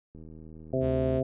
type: click train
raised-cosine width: 3 ms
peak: -35 dBFS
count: 56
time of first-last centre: 0.15-0.844 s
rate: 79.2 Hz
type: harmonic tone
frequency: 130.81 Hz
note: C3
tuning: in tune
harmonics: 1 / 2 / 3 / 4 / 5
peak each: -31 / -31 / -31 / -31 / -31 dBFS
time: 0.73-1.23 s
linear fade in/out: 5 ms
type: tone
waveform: 45% pulse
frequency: 73.4 Hz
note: D2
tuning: in tune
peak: -33 dBFS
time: 0.8-1.22 s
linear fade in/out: 50 ms
effects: resampled to 8000 Hz